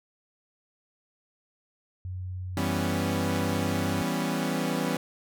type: tone with pitch glide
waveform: sine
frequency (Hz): 91.8 to 95.81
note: F#2 to G2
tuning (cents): -13 to -39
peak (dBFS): -32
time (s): 2.05-4.02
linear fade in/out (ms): 0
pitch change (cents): +74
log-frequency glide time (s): 2.71-3.46
type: chord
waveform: sawtooth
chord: C# half-diminished seventh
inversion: first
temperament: equal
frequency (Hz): 164.81 / 196 / 246.9 / 277.2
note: E3 / G3 / B3 / C#4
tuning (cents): 0 / 0 / 0 / 0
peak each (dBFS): -28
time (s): 2.57-4.97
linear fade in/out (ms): 2
effects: none